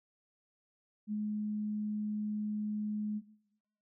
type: tone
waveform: sine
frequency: 211 Hz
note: G#3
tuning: 28 cents sharp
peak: -32 dBFS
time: 1.07-3.22 s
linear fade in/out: 50 ms
effects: noise-tail reverb RT60 0.9 s tail -19 dB re dry